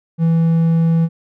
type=tone; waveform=triangle; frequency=164.81 Hz; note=E3; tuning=in tune; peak=-9 dBFS; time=0.18-1.09 s; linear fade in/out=50 ms; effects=none